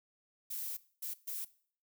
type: noise bursts at uneven times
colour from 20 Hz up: violet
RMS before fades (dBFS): -40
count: 3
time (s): 0.5-0.77 / 1.02-1.14 / 1.27-1.45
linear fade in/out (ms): 10
effects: noise-tail reverb RT60 0.5 s tail -19 dB re dry